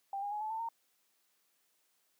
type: tone with pitch steps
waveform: sine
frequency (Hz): 790 / 814.1 / 838.9 / 864.5 / 890.9 / 918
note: G5 / G#5 / G#5 / A5 / A5 / A#5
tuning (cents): +13 / -35 / +17 / -31 / +21 / -27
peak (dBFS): -35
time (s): 0.13-0.688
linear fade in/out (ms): 2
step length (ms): 93
effects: white hiss -75 dBFS RMS until 2.19 s + high-pass 200 Hz 12 dB/octave